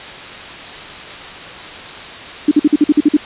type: tone bursts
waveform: sine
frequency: 298.3 Hz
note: D4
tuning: 27 cents sharp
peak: -5 dBFS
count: 9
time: 2.48-3.169 s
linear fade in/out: 5 ms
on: 33 ms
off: 49 ms
effects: white hiss -30 dBFS RMS until 3.25 s + resampled to 8000 Hz